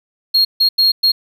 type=tone bursts at uneven times; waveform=triangle; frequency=4263 Hz; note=C8; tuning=32 cents sharp; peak=-8 dBFS; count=4; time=0.34-0.45 / 0.6-0.69 / 0.78-0.92 / 1.03-1.12 s; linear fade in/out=10 ms; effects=none